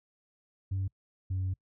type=tone pair in turn; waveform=sine; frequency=95.8 / 93.61 Hz; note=G2 / F#2; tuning=-39 / +21 cents; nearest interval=unison; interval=40 cents; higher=first; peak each=-27 dBFS; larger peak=neither; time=0.71-0.88 / 1.3-1.54 s; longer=second; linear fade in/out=10 ms; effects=noise-tail reverb RT60 0.1 s tail -26 dB re dry + tanh soft clip ceiling -27 dBFS